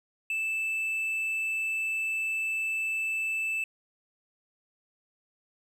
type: tone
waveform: triangle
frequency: 2637 Hz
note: E7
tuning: in tune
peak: -26 dBFS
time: 0.3-3.64 s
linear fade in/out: 2 ms
effects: none